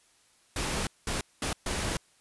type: noise bursts at uneven times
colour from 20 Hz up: pink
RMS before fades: -31 dBFS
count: 4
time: 0.56-0.87 / 1.07-1.21 / 1.42-1.53 / 1.66-1.97 s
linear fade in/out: 2 ms
effects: white hiss -64 dBFS RMS until 2.2 s + resampled to 24000 Hz